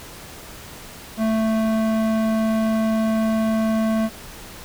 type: tone with band-pass filter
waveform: square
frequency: 221 Hz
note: A3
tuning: 8 cents sharp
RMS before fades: -20 dBFS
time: 1.17-4.1 s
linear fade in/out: 50 ms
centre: 460 Hz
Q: 0.68
effects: pink hiss -39 dBFS RMS until 4.64 s